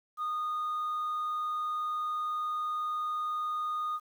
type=tone; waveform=sine; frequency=1231 Hz; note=D#6; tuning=19 cents flat; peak=-28 dBFS; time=0.17-4 s; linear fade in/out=50 ms; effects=tanh soft clip ceiling -29 dBFS + 10-bit